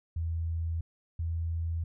sine tone pair in turn, 82.5 / 82.87 Hz, E2 / E2, +2 / +10 cents, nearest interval unison, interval 8 cents, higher second, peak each -29 / -29 dBFS, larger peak neither, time 0.16-0.81 / 1.19-1.84 s, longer neither, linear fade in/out 5 ms, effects none

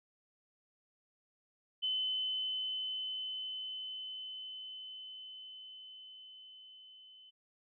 sine tone with level ramp, 3037 Hz, F#7, 44 cents sharp, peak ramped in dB -31 to -55 dBFS, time 1.82-7.31 s, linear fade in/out 20 ms, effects none

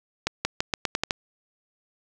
accelerating click train, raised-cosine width 0.2 ms, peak -6 dBFS, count 8, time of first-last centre 0.27-1.108 s, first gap 180 ms, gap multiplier 0.86, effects none

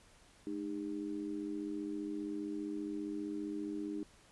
sine tone with amplitude modulation, 306.9 Hz, D#4, 24 cents flat, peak -33 dBFS, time 0.47-4.03 s, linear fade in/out 0 ms, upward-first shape sine, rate 95.1 Hz, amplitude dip 90%, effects pink hiss -63 dBFS RMS until 4.31 s + resampled to 24000 Hz

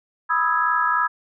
sine chord, E major seventh, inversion second, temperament equal with one note detuned, 987.8 / 1255.3 / 1318.5 / 1661.2 Hz, B5 / D#6 / E6 / G#6, 0 / +15 / 0 / 0 cents, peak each -23 dBFS, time 0.29-1.08 s, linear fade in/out 20 ms, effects none

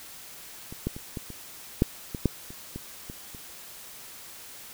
clicks, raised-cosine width 3 ms, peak -26 / -14 / -25 / -20 / -27 / -6 / -19 / -8 / -29 / -22 / -25 / -30 dBFS, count 12, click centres 0.725 / 0.87 / 0.965 / 1.172 / 1.303 / 1.821 / 2.148 / 2.257 / 2.505 / 2.76 / 3.099 / 3.348 s, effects white hiss -45 dBFS RMS until 4.73 s

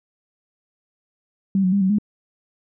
sine tone with pitch steps, 194.2 / 184.1 / 200.1 / 188.8 / 208.5 Hz, G3 / F#3 / G3 / F#3 / G#3, -16 / -8 / +36 / +35 / +7 cents, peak -15 dBFS, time 1.55-1.985 s, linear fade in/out 2 ms, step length 87 ms, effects none

